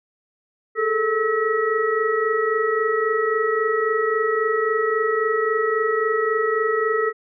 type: tone cluster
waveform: sine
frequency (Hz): 421.8 / 445.5 / 1298 / 1919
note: G#4 / A4 / E6 / A#6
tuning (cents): +27 / +22 / -27 / +50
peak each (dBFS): -25 / -21 / -24 / -26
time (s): 0.75-7.13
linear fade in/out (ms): 50
effects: none